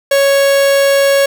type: tone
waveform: 45% pulse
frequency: 554.4 Hz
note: C#5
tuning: in tune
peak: -8 dBFS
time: 0.11-1.26 s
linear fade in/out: 5 ms
effects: none